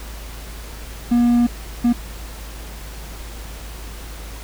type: tone bursts at uneven times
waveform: triangle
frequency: 239.4 Hz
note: A#3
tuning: 46 cents sharp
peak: -10 dBFS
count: 2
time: 1.11-1.47 / 1.84-1.93 s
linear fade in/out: 10 ms
effects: added 53 Hz sine -32 dBFS peak until 4.43 s + pink hiss -38 dBFS RMS until 4.43 s